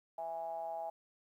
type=ring-modulated tone; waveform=triangle; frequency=82.41 Hz; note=E2; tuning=in tune; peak=-33 dBFS; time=0.18-0.9 s; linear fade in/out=5 ms; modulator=742 Hz; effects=12-bit